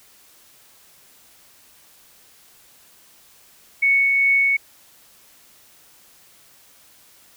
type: tone with tremolo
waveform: sine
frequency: 2217 Hz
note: C#7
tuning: in tune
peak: -13 dBFS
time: 3.82-4.57 s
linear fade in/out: 10 ms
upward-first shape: triangle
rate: 2.5 Hz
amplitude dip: 25%
effects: white hiss -52 dBFS RMS until 7.36 s